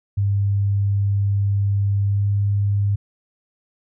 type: tone with pitch glide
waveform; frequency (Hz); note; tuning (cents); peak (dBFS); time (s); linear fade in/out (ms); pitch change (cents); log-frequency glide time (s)
sine; 100 to 101.05; G2 to G#2; +35 to -47; -16; 0.17-2.96; 10; +18; 2.06-2.24
effects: none